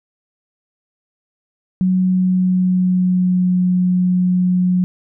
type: tone with pitch glide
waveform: sine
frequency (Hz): 185 to 181.4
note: F#3 to F#3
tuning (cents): 0 to -34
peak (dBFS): -12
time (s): 1.81-4.84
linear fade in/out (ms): 0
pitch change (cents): -34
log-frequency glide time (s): 1.94-3.58
effects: none